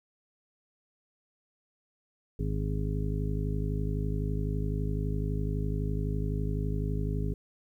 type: harmonic tone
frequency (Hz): 51.91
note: G#1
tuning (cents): 0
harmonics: 1 / 2 / 3 / 4 / 5 / 6 / 8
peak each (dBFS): -31 / -34 / -34 / -43 / -39 / -46 / -40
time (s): 2.39-7.34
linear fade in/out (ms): 5
effects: 11-bit